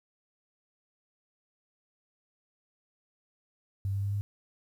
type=tone with pitch steps; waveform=sine; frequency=98 / 99.2 / 100.41 / 101.63 Hz; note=G2 / G2 / G2 / G#2; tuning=0 / +21 / +42 / -37 cents; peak=-28 dBFS; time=3.85-4.21 s; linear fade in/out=0 ms; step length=90 ms; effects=10-bit